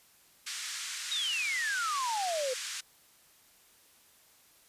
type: band-pass noise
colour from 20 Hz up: white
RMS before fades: -39 dBFS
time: 0.46-2.81 s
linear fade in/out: 10 ms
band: 1400 to 7900 Hz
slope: 24 dB/octave
type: exponential sweep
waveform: sine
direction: down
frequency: 3869 to 493.9 Hz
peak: -30 dBFS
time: 1.11-2.54 s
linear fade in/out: 10 ms
effects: white hiss -62 dBFS RMS until 4.68 s + resampled to 32000 Hz

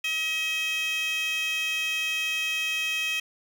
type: tone with high-pass filter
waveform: 15% pulse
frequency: 637 Hz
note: D#5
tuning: 41 cents sharp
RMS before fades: -28 dBFS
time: 0.04-3.2 s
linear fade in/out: 5 ms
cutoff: 2800 Hz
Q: 6.9
effects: 9-bit

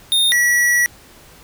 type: tone pair in turn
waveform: square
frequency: 3661 / 1935.4 Hz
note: A#7 / B6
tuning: -32 / -36 cents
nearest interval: major seventh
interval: 1104 cents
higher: first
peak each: -13 dBFS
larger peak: neither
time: 0.12-0.32 / 0.32-0.86 s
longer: second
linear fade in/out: 0 ms
effects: pink hiss -45 dBFS RMS until 1.43 s

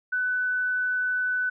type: tone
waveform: sine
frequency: 1498 Hz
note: F#6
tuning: 21 cents sharp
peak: -23 dBFS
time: 0.12-1.5 s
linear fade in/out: 10 ms
effects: none

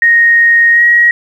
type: tone with pitch glide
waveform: sine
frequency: 1864.7 to 1897.3 Hz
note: A#6 to A#6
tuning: 0 to +30 cents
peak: -4 dBFS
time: 0.02-1.11 s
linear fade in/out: 2 ms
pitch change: +30 cents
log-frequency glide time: 0.72-0.83 s
effects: 7-bit

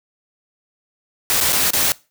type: noise with dropouts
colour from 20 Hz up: white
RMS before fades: -17 dBFS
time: 1.3-1.92 s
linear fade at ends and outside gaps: 0 ms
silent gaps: 1.403-1.41 / 1.523-1.529 / 1.705-1.734 s
effects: noise-tail reverb RT60 0.3 s tail -22 dB re dry

